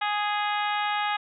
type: harmonic tone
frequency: 415.3 Hz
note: G#4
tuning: in tune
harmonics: 2 / 3 / 4 / 5 / 6 / 7 / 8 / 9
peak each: -27 / -31 / -33 / -35 / -37 / -38 / -39 / -40 dBFS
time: 0.01-1.17 s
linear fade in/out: 10 ms
effects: none